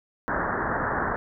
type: low-pass noise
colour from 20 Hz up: white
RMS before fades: -27 dBFS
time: 0.28-1.16 s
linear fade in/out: 0 ms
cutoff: 1800 Hz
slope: 96 dB/octave
effects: none